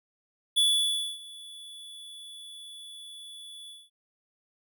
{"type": "tone with ADSR envelope", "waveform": "square", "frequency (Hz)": 3437, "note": "A7", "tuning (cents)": -41, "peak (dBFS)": -20, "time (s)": [0.56, 3.9], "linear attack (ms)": 20, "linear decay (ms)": 600, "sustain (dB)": -23, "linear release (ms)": 210, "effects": []}